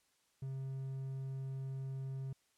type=tone; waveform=triangle; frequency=133.9 Hz; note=C3; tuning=40 cents sharp; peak=-37 dBFS; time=0.42-2.33 s; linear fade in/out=5 ms; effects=white hiss -75 dBFS RMS until 2.57 s + low-pass 10000 Hz 12 dB/octave